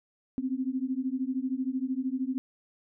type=beating tone pair; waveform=sine; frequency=254.1 / 267.1 Hz; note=B3 / C4; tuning=+49 / +36 cents; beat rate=13 Hz; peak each=-31 dBFS; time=0.38-2.38 s; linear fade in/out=0 ms; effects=none